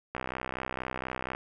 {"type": "click train", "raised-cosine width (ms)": 0.5, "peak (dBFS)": -18, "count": 78, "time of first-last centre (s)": [0.15, 1.349], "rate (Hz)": 64.2, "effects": []}